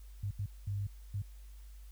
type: tone bursts at uneven times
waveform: sine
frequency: 100.4 Hz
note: G2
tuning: 42 cents sharp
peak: -33 dBFS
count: 4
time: 0.23-0.31 / 0.39-0.46 / 0.67-0.87 / 1.14-1.22 s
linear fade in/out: 5 ms
effects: added 50 Hz sine -48 dBFS peak until 1.91 s + white hiss -66 dBFS RMS until 1.91 s

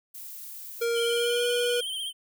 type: noise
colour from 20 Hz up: violet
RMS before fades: -41 dBFS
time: 0.14-0.85 s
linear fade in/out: 10 ms
type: tone with pitch glide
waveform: square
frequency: 467.3 to 483.8 Hz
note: A#4 to B4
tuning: +4 to -36 cents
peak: -25 dBFS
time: 0.81-1.81 s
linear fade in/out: 10 ms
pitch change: +60 cents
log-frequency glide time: 1.03-1.46 s
type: tone with vibrato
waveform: square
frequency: 3136 Hz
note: G7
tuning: in tune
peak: -31 dBFS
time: 0.93-2.13 s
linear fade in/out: 50 ms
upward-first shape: triangle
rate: 15 Hz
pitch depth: 65 cents each way
effects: none

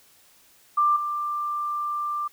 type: tone with level steps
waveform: sine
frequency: 1185 Hz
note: D6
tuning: 15 cents sharp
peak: -17 / -25 dBFS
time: 0.77-2.28 s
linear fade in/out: 10 ms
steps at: 0.96 s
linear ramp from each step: 5 ms
effects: white hiss -57 dBFS RMS until 2.32 s

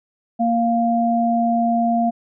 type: tone pair together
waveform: sine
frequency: 232.9 / 698 Hz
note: A#3 / F5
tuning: -1 / -1 cents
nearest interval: octave + perfect fifth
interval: 1900 cents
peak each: -18 dBFS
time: 0.39-2.11 s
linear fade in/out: 20 ms
effects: none

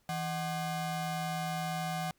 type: ring-modulated tone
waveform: 40% pulse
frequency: 454.6 Hz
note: A#4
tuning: 43 cents flat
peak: -29 dBFS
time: 0.09-2.11 s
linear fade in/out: 2 ms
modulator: 290 Hz
effects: pink hiss -72 dBFS RMS until 2.18 s

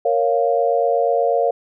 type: chord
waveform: sine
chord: Bb minor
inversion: none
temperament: equal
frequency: 466.2 / 554.4 / 698.5 Hz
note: Bb4 / Db5 / F5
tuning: 0 / 0 / 0 cents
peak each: -19 dBFS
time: 0.05-1.51 s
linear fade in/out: 5 ms
effects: none

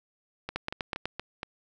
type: two click trains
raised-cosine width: 0.3 ms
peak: -18 / -14 dBFS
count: 5 / 5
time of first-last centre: 0.49-1.431 / 0.56-1.056 s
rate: 4.25 / 8.07 Hz
effects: none

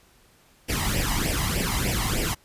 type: noise with flanger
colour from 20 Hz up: pink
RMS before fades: -25 dBFS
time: 0.68-2.35 s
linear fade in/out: 20 ms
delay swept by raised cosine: 0.37 to 1.03 ms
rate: 3.3 Hz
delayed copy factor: +0.75
effects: pink hiss -58 dBFS RMS until 2.44 s + resampled to 32000 Hz

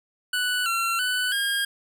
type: tone with pitch steps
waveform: 25% pulse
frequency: 1484 / 1361 / 1495 / 1620 Hz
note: F#6 / F6 / F#6 / G#6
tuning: +5 / -45 / +17 / -43 cents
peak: -19 dBFS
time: 0.33-1.65 s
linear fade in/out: 5 ms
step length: 330 ms
effects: none

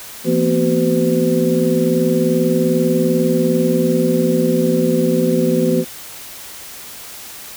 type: tone cluster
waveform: sine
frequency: 168.4 / 230.9 / 251.1 / 376.9 / 507 Hz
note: E3 / A#3 / B3 / F#4 / B4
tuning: +37 / -16 / +29 / +32 / +45 cents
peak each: -19 dBFS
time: 0.24-5.85 s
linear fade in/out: 50 ms
effects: white hiss -34 dBFS RMS until 7.56 s

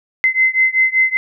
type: beating tone pair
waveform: sine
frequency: 2056 / 2061.2 Hz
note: C7 / C7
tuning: -31 / -27 cents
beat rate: 5.2 Hz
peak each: -14 / -15 dBFS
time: 0.24-1.17 s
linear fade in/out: 0 ms
effects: none

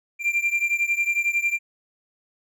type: beating tone pair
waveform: triangle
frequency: 2371 / 2382 Hz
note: D7 / D7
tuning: +16 / +24 cents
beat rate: 11 Hz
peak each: -21 / -23 dBFS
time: 0.19-1.59 s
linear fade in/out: 50 ms
effects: none

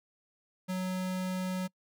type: tone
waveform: square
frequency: 185 Hz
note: F#3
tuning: in tune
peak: -32 dBFS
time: 0.68-1.68 s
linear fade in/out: 20 ms
effects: noise-tail reverb RT60 0.1 s tail -26 dB re dry

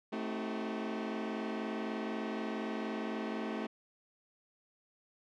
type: chord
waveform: sawtooth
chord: A diminished seventh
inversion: none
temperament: just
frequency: 220 / 264 / 316.8 / 380.2 Hz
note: A3 / C4 / Eb4 / Gb4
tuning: 0 / +16 / +31 / +47 cents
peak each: -34 / -39 / -39 / -39 dBFS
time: 0.12-3.67 s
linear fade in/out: 10 ms
effects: low-pass 3000 Hz 12 dB/octave

